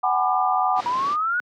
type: chord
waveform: sine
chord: G# half-diminished seventh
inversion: third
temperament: just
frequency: 747.5 / 830.6 / 996.7 / 1196.1 Hz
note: F#5 / G#5 / B5 / D6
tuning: +17 / 0 / +16 / +31 cents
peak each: -21 / -26 / -26 / -23 dBFS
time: 0.03-0.81 s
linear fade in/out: 10 ms
type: low-pass noise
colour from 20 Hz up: pink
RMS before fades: -35 dBFS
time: 0.75-1.17 s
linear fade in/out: 50 ms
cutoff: 5300 Hz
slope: 24 dB/octave
type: exponential sweep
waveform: sine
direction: up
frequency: 954 to 1487 Hz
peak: -20 dBFS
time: 0.86-1.4 s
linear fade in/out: 0 ms
effects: high-pass 200 Hz 12 dB/octave